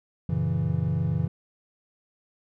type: chord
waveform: triangle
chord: F# dominant seventh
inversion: none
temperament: equal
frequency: 92.5 / 116.54 / 138.59 / 164.81 Hz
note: F#2 / A#2 / C#3 / E3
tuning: 0 / 0 / 0 / 0 cents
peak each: -28 / -29 / -26 / -25 dBFS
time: 0.29-1.28 s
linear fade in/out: 5 ms
effects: none